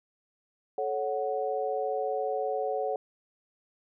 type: chord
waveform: sine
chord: F# minor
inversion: first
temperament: equal with one note detuned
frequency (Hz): 434.2 / 554.4 / 740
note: A4 / C#5 / F#5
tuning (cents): -23 / 0 / 0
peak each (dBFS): -32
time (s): 0.78-2.96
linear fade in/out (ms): 2
effects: none